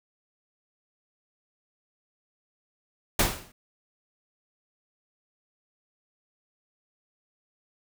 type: noise with exponential decay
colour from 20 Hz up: pink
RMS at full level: -18 dBFS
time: 3.19-3.52 s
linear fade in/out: 5 ms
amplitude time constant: 70 ms
effects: none